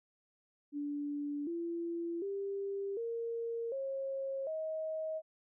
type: tone with pitch steps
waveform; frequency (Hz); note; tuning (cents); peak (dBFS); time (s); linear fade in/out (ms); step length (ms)
sine; 290 / 338.9 / 396.2 / 463 / 541.2 / 632.5; D4 / E4 / G4 / A#4 / C#5 / D#5; -22 / +48 / +18 / -12 / -42 / +28; -35; 0.72-5.22; 50; 750
effects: none